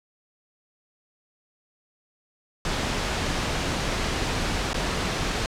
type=noise with dropouts; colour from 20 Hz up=pink; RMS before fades=-26 dBFS; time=2.65-5.46 s; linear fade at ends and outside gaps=1 ms; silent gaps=4.732-4.743 s; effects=low-pass 6000 Hz 12 dB/octave